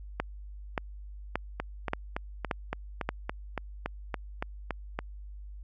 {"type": "two click trains", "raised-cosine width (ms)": 0.5, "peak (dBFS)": [-13, -16], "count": [6, 13], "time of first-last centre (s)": [[0.2, 3.09], [1.6, 4.99]], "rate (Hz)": [1.73, 3.54], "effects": ["added 50 Hz sine -41 dBFS peak until 5.63 s"]}